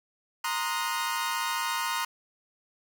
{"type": "chord", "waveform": "sawtooth", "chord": "C half-diminished seventh", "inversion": "third", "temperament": "equal with one note detuned", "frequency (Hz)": [932.3, 1046.5, 1244.5, 1453.7], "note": ["Bb5", "C6", "Eb6", "Gb6"], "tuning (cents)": [0, 0, 0, -31], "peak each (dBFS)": [-28, -30, -31, -32], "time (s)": [0.44, 2.05], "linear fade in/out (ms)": 5, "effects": []}